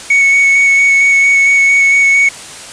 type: tone with vibrato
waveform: triangle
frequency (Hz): 2220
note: C#7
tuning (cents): +2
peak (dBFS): -4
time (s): 0.1-2.29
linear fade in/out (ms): 5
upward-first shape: square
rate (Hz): 4.4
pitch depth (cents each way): 9
effects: white hiss -29 dBFS RMS until 2.72 s + resampled to 22050 Hz